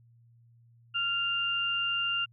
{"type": "tone pair together", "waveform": "sine", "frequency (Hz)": [1390, 2794], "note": ["F6", "F7"], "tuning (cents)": [-9, 0], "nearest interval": "octave", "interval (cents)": 1209, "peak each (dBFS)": [-33, -28], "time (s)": [0.94, 2.26], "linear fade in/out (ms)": 20, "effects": ["added 117 Hz sine -57 dBFS peak until 2.32 s"]}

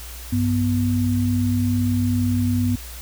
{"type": "tone pair together", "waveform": "sine", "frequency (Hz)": [97.6, 245.9], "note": ["G2", "B3"], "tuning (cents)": [-7, -7], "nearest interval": "octave + major third", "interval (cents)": 1600, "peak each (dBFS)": -20, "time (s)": [0.32, 2.76], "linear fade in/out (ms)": 10, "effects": ["added 60 Hz sine -35 dBFS peak until 3.01 s", "white hiss -39 dBFS RMS until 3.01 s"]}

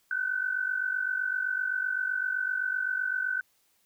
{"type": "tone pair together", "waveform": "sine", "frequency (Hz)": [1480, 1527.8], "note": ["F#6", "G6"], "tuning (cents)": [0, -45], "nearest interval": "minor second", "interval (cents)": 55, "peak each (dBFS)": [-31, -29], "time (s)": [0.11, 3.41], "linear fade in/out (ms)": 2, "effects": ["white hiss -69 dBFS RMS until 3.85 s"]}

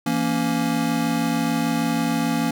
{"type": "chord", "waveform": "square", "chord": "A# diminished", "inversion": "second", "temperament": "just", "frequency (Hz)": [167.82, 233.1, 279.7], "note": ["E3", "A#3", "C#4"], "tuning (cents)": [31, 0, 16], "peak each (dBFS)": [-27, -24, -25], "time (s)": [0.06, 2.51], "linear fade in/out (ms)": 5, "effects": []}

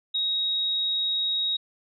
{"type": "tone", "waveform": "sine", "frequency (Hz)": 3785, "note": "A#7", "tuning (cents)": 26, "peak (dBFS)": -23, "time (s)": [0.14, 1.57], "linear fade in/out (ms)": 10, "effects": []}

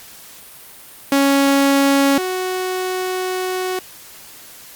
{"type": "tone pair in turn", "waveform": "sawtooth", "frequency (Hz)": [277.2, 370], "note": ["C#4", "F#4"], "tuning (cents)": [0, 0], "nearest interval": "perfect fourth", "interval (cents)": 500, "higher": "second", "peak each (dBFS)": [-8, -16], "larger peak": "first", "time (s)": [[1.12, 2.18], [2.18, 3.79]], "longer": "second", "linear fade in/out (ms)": 2, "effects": ["white hiss -40 dBFS RMS until 4.75 s", "Opus 48 kbps"]}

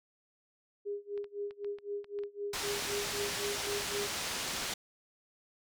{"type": "tone with tremolo", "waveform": "sine", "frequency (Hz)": 407.6, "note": "G#4", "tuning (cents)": -32, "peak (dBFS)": -33, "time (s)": [0.85, 4.08], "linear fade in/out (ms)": 20, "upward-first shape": "sine", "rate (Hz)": 3.9, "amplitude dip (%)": 95}
{"type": "clicks", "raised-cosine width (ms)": 0.3, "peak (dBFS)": -37, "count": 10, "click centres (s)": [1.177, 1.243, 1.509, 1.646, 1.786, 2.044, 2.189, 2.236, 2.719, 2.792]}
{"type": "low-pass noise", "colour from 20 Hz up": "white", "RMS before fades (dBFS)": -37, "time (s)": [2.53, 4.74], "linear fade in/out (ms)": 5, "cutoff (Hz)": 6300, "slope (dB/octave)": 12}
{"effects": []}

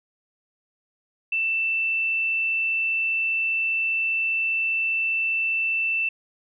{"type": "tone", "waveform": "sine", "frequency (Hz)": 2665, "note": "E7", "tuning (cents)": 18, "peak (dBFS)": -21, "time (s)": [1.32, 6.09], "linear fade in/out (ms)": 5, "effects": []}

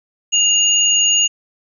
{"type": "tone pair together", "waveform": "sine", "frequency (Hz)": [2831, 6739], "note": ["F7", "G#8"], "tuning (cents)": [23, 24], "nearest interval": "octave + minor third", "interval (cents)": 1501, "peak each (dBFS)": -14, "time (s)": [0.32, 1.28], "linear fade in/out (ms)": 20, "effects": []}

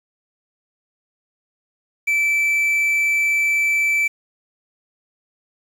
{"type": "tone with quantisation", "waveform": "triangle", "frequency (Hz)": 2322, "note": "D7", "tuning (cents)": -20, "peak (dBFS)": -14, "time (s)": [2.07, 4.08], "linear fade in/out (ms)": 10, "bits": 7, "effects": []}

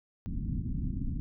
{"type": "low-pass noise", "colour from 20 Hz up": "pink", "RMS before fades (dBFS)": -33, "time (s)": [0.26, 1.2], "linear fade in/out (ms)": 0, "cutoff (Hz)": 270, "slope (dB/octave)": 48, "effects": []}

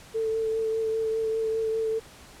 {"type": "tone with vibrato", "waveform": "sine", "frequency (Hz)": 444.4, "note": "A4", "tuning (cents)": 17, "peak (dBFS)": -24, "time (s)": [0.14, 2], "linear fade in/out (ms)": 20, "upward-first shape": "triangle", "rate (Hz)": 5, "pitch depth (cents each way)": 19, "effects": ["pink hiss -49 dBFS RMS until 2.4 s", "low-pass 11000 Hz 12 dB/octave"]}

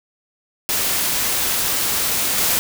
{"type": "noise with level steps", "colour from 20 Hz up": "white", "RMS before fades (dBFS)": [-20, -18], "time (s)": [0.69, 2.59], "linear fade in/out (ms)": 0, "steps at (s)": 2.38, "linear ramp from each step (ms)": 2, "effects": []}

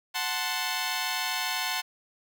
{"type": "chord", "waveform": "10% pulse", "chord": "F# diminished", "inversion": "none", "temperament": "equal", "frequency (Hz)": [740, 880, 1046.5], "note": ["F#5", "A5", "C6"], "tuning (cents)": [0, 0, 0], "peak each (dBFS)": -24, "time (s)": [0.14, 1.82], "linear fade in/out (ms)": 20, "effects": []}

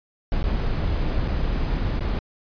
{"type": "noise with dropouts", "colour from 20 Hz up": "brown", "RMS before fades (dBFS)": -23, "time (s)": [0.32, 2.19], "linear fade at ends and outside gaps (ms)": 1, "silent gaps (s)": [[0.43, 0.44], [1.278, 1.282], [1.994, 2.007]], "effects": ["resampled to 11025 Hz"]}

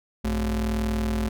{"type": "ring-modulated tone", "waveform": "square", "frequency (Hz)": 79.2, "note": "D#2", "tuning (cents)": 31, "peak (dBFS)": -21, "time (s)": [0.24, 1.29], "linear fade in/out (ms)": 10, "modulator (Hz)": 138, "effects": []}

